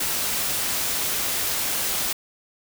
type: noise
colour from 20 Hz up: white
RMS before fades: -25 dBFS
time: 0-2.13 s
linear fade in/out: 5 ms
effects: none